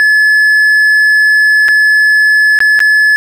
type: tone with dropouts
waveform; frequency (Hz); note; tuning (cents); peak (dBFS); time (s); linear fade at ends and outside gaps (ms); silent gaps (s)
triangle; 1717; A6; -43; -3; 0-3.16; 0; 1.683-1.687 / 2.589-2.604 / 2.792-2.803
effects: none